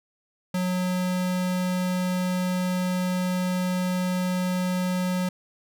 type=tone; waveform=square; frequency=182.3 Hz; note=F#3; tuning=25 cents flat; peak=-24 dBFS; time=0.54-5.29 s; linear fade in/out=5 ms; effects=none

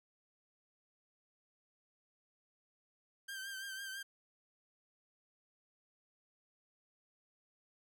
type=tone with vibrato; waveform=sawtooth; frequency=1572 Hz; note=G6; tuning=4 cents sharp; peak=-39 dBFS; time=3.28-4.03 s; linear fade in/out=10 ms; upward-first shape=triangle; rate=6 Hz; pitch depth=50 cents each way; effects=none

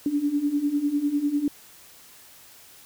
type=beating tone pair; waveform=sine; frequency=283.6 / 293.6 Hz; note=C#4 / D4; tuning=+40 / 0 cents; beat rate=10 Hz; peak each=-27 / -23 dBFS; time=0.06-1.48 s; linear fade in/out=2 ms; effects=white hiss -50 dBFS RMS until 2.85 s

